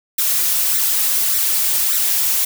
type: noise with flanger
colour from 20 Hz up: blue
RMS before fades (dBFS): -17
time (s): 0.18-2.45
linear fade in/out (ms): 5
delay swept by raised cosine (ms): 0.51 to 5.41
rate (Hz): 1.7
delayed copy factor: +0.65
effects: none